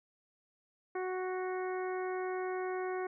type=harmonic tone with a mistuned harmonic; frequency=370 Hz; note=F#4; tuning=in tune; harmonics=1 / 2 / 3 / 4 / 5 / 6; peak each=-35 / -41 / -45 / -47 / -49 / -51 dBFS; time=0.95-3.07 s; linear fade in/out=5 ms; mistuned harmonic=6; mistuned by=-22 cents; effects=none